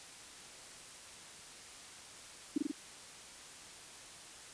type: tone with echo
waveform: sine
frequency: 293.7 Hz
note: D4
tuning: in tune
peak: -27 dBFS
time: 2.56-2.58 s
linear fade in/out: 5 ms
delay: 45 ms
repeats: 3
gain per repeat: -2 dB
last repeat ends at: 2.715 s
effects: white hiss -52 dBFS RMS until 4.53 s + resampled to 22050 Hz